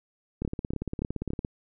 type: two click trains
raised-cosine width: 3 ms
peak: -17 / -18 dBFS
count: 4 / 19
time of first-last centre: 0.45-1.305 / 0.42-1.449 s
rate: 3.51 / 17.5 Hz
effects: none